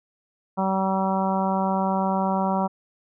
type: harmonic tone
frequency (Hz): 191.4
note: G3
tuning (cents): -41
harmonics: 1 / 2 / 3 / 4 / 5 / 6 / 7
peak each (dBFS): -24 / -34 / -29 / -27 / -27 / -34 / -36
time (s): 0.57-2.68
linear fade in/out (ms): 20
effects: none